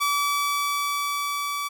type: tone with level ramp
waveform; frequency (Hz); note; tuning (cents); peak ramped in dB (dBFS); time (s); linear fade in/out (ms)
sawtooth; 1150; D6; -37; -17 to -23; 0-1.69; 20
effects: none